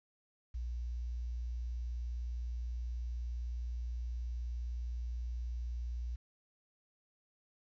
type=tone with quantisation; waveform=sine; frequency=59.6 Hz; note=A#1; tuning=39 cents sharp; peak=-36 dBFS; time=0.54-6.16 s; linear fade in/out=10 ms; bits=11; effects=resampled to 16000 Hz